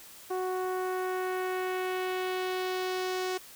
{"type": "tone with low-pass filter sweep", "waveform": "sawtooth", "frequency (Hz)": 370, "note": "F#4", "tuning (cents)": 0, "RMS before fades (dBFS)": -32, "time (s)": [0.3, 3.38], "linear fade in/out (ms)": 10, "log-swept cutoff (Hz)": [1000, 6500], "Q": 1.2, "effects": ["white hiss -50 dBFS RMS until 3.55 s"]}